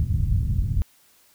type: low-pass noise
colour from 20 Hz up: white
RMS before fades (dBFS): -22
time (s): 0-0.82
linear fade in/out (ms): 0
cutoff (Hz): 120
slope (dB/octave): 24
effects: white hiss -58 dBFS RMS until 1.34 s